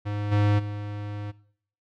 square tone with level steps, 103.4 Hz, G#2, 7 cents flat, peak -28 / -20 / -33 dBFS, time 0.05-1.32 s, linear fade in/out 20 ms, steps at 0.31 / 0.58 s, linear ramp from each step 20 ms, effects noise-tail reverb RT60 0.6 s tail -20 dB re dry + low-pass 3000 Hz 12 dB/octave

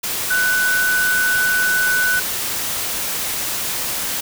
sine tone in noise, 1493 Hz, F#6, 15 cents sharp, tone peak -15 dBFS, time 0.3-2.2 s, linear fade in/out 10 ms, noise white, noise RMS -23 dBFS, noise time 0.03-4.21 s, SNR +5 dB, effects none

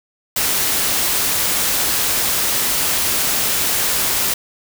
white noise, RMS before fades -18 dBFS, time 0.36-4.34 s, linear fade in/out 5 ms, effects none

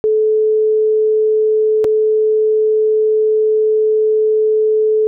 sine tone with dropouts, 432.8 Hz, A4, 29 cents flat, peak -10 dBFS, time 0.04-5.07 s, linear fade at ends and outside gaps 0 ms, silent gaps 1.843-1.848 s, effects none

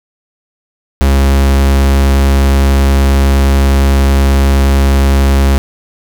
45% pulse tone, 68.4 Hz, C#2, 23 cents flat, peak -6 dBFS, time 1.01-5.58 s, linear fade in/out 0 ms, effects none

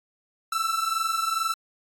45% pulse tone pair together, 1318.5 / 1340.8 Hz, E6 / E6, 0 / +29 cents, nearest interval unison, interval 29 cents, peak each -27 dBFS, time 0.52-1.54 s, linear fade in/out 5 ms, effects AAC 64 kbps

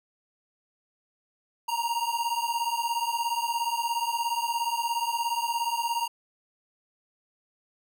square beating tone pair, 927 / 944 Hz, A#5 / A#5, -10 / +22 cents, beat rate 17 Hz, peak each -30 / -30 dBFS, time 1.68-6.08 s, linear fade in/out 10 ms, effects none

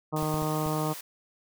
harmonic tone, 154.4 Hz, D#3, 13 cents flat, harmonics 1 / 2 / 3 / 4 / 5 / 6 / 7 / 8, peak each -30 / -33 / -35 / -36 / -37 / -38 / -38 / -39 dBFS, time 0.12-0.94 s, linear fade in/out 20 ms
white high-pass noise, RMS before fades -41 dBFS, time 0.16-1.01 s, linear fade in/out 5 ms, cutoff 460 Hz, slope 12 dB/octave
clicks, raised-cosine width 5 ms, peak -26 dBFS, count 4, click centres 0.228 / 0.342 / 0.423 / 0.663 s
effects none

